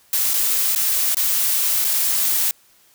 blue noise with dropouts, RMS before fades -19 dBFS, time 0.13-2.51 s, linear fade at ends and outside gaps 1 ms, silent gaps 0.335-0.339 / 0.75-0.759 / 1.146-1.169 / 1.844-1.848 s, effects white hiss -55 dBFS RMS until 2.94 s

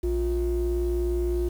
triangle ring-modulated tone, 147.1 Hz, D3, 3 cents sharp, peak -17 dBFS, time 0.03-1.49 s, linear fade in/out 10 ms, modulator 206 Hz, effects tanh soft clip ceiling -15 dBFS + 8-bit

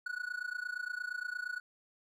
triangle tone with amplitude modulation, 1469 Hz, F#6, 13 cents flat, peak -31 dBFS, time 0.06-1.6 s, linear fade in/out 5 ms, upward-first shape sine, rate 28.6 Hz, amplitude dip 90%, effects none

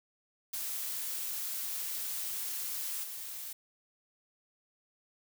blue noise with level steps, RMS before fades -37 / -42 dBFS, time 0.53-3.53 s, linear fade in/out 5 ms, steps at 3.03 s, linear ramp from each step 10 ms, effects none

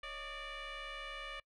sine tone with frequency modulation, 554.4 Hz, C#5, in tune, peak -40 dBFS, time 0.03-1.4 s, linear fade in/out 5 ms, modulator 590 Hz, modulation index 4.6, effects noise-tail reverb RT60 0.1 s tail -26 dB re dry + tanh soft clip ceiling -41 dBFS

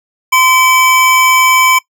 square tone pair together, 1032 / 2294 Hz, C6 / D7, -24 / -41 cents, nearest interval octave + major second, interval 1383 cents, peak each -10 dBFS, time 0.32-1.79 s, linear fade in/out 10 ms, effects noise-tail reverb RT60 0.1 s tail -20 dB re dry

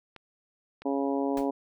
clicks, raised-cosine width 0.3 ms, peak -29 dBFS, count 2, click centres 0.163 / 0.82 s
harmonic tone, 138.59 Hz, C#3, in tune, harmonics 2 / 3 / 4 / 5 / 6 / 7, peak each -28 / -32 / -34 / -36 / -38 / -39 dBFS, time 0.85-1.51 s, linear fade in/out 10 ms
pink noise with exponential decay, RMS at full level -38 dBFS, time 1.37-1.5 s, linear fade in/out 2 ms, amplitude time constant 27 ms
effects none

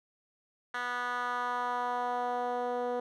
10% pulse tone with band-pass filter sweep, 245.3 Hz, B3, 12 cents flat, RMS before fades -33 dBFS, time 0.74-3 s, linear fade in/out 5 ms, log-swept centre 1700 to 490 Hz, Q 1.9, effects none

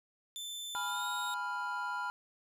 sawtooth tone with pitch glide, 3536 to 3725 Hz, A7 to A#7, +8 to -2 cents, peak -37 dBFS, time 0.36-1.34 s, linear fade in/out 0 ms, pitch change +90 cents, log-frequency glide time 0.85-1.07 s
triangle chord, F diminished, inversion first, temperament equal, 830.6 / 987.8 / 1396.9 Hz, Ab5 / Cb6 / F6, 0 / 0 / 0 cents, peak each -41 / -36 / -36 dBFS, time 0.75-2.1 s, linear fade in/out 0 ms
effects none

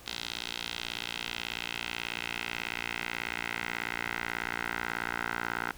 10% pulse tone with band-pass filter sweep, 58.27 Hz, A#1, in tune, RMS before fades -36 dBFS, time 0.06-5.72 s, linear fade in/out 5 ms, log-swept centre 3800 to 1500 Hz, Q 2.2, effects pink hiss -52 dBFS RMS until 5.77 s

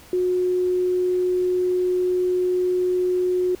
sine tone, 363.4 Hz, F#4, 31 cents flat, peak -18 dBFS, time 0.13-3.55 s, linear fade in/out 2 ms, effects pink hiss -47 dBFS RMS until 3.6 s

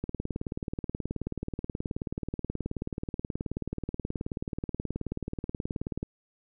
click train, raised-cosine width 3 ms, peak -19 dBFS, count 113, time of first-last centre 0.04-6.029 s, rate 18.7 Hz, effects none

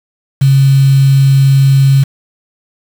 sine tone with quantisation, 136.2 Hz, C#3, 30 cents flat, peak -4 dBFS, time 0.41-2.04 s, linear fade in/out 10 ms, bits 4, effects none

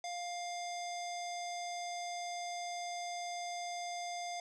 square tone with low-pass filter, 703 Hz, F5, 11 cents sharp, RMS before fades -41 dBFS, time 0.04-4.4 s, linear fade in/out 2 ms, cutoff 6300 Hz, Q 2.8, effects none

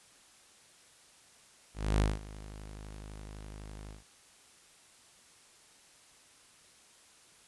sawtooth tone with ADSR envelope, 51.91 Hz, G#1, in tune, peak -20 dBFS, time 1.74-4.04 s, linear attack 260 ms, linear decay 190 ms, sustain -20 dB, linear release 140 ms, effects white hiss -60 dBFS RMS until 7.47 s + resampled to 24000 Hz

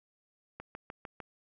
click train, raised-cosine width 0.5 ms, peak -27 dBFS, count 5, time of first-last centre 0.6-1.202 s, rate 6.64 Hz, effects none

